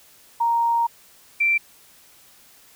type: tone pair in turn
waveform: sine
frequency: 932.3 / 2349 Hz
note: A#5 / D7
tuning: 0 / 0 cents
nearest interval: octave + major third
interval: 1600 cents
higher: second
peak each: -17 / -16 dBFS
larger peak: second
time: 0.4-0.87 / 1.4-1.58 s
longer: first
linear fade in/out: 10 ms
effects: white hiss -52 dBFS RMS until 2.75 s